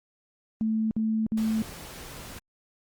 sine tone bursts, 220 Hz, A3, in tune, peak -23 dBFS, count 3, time 0.61-1.62 s, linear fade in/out 0 ms, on 300 ms, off 55 ms
pink noise, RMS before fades -42 dBFS, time 1.37-2.39 s, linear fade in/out 5 ms
effects Opus 32 kbps

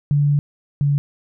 sine tone pair in turn, 144.7 / 143.04 Hz, D3 / D3, -25 / -45 cents, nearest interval unison, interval 20 cents, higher first, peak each -13 / -14 dBFS, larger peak first, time 0.11-0.39 / 0.81-0.98 s, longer first, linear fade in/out 0 ms, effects none

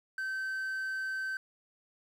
triangle tone with quantisation, 1545 Hz, G6, 26 cents flat, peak -31 dBFS, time 0.18-1.37 s, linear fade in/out 2 ms, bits 10, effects none

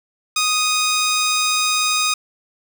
10% pulse tone, 1244.5 Hz, D#6, in tune, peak -8 dBFS, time 0.36-2.14 s, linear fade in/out 5 ms, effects none

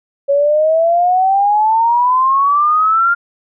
sine exponential sweep, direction up, 554.4 to 1409 Hz, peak -9 dBFS, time 0.28-3.15 s, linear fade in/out 20 ms, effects none

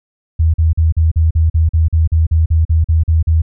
sine tone bursts, 80.5 Hz, E2, 41 cents flat, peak -8 dBFS, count 16, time 0.39-3.42 s, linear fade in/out 10 ms, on 150 ms, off 42 ms, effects none

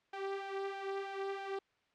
sawtooth tone with flanger, 392 Hz, G4, in tune, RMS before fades -40 dBFS, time 0.13-1.59 s, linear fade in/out 5 ms, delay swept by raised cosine 1.2 to 2.8 ms, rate 3.1 Hz, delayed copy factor +0.6, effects white hiss -74 dBFS RMS until 1.94 s + low-pass 3000 Hz 12 dB/octave

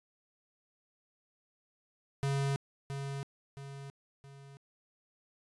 square tone with echo, 138.59 Hz, C#3, in tune, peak -30 dBFS, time 2.23-2.56 s, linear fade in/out 0 ms, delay 670 ms, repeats 3, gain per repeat -7 dB, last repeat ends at 4.57 s, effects resampled to 24000 Hz

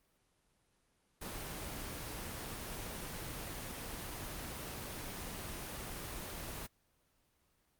pink noise, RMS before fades -43 dBFS, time 1.21-6.67 s, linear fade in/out 10 ms, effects pink hiss -75 dBFS RMS until 7.79 s + Opus 24 kbps

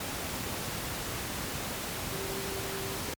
sine tone in noise, 389.3 Hz, G4, 12 cents flat, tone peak -39 dBFS, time 2.12-2.97 s, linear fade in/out 5 ms, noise pink, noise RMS -35 dBFS, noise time 0-3.14 s, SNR -7 dB, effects high-pass 60 Hz 12 dB/octave + MP3 96 kbps

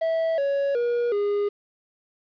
triangle tone with pitch steps, 653 / 558.7 / 478 / 409 Hz, E5 / C#5 / A#4 / G#4, -17 / +13 / +43 / -26 cents, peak -19 dBFS, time 0.01-1.49 s, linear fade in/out 10 ms, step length 370 ms, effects resampled to 11025 Hz + 9-bit

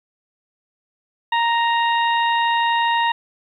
harmonic tone, 932.3 Hz, A#5, in tune, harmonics 1 / 2 / 3 / 4, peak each -17 / -23 / -27 / -29 dBFS, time 1.32-3.12 s, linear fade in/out 5 ms, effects 9-bit

